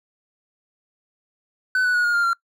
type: tone with pitch steps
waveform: triangle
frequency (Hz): 1509 / 1481.4 / 1454.2 / 1427.6 / 1401.5 / 1375.8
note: F#6 / F#6 / F#6 / F6 / F6 / F6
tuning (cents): +34 / +2 / -30 / +38 / +6 / -26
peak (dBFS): -15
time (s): 1.75-2.332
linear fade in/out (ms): 2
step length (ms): 97
effects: noise-tail reverb RT60 0.1 s tail -23 dB re dry